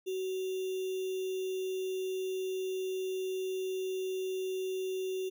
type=tone with sample-and-hold; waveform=sine; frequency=375.4 Hz; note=F#4; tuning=25 cents sharp; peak=-32 dBFS; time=0.06-5.3 s; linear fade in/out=20 ms; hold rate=3150 Hz; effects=none